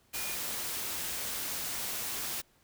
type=tone in noise; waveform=sine; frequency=2437 Hz; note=D#7; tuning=37 cents flat; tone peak=-43 dBFS; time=0.13-0.36 s; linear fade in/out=20 ms; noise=white; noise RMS=-36 dBFS; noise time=0.13-2.42 s; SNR=-10 dB; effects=pink hiss -67 dBFS RMS until 2.63 s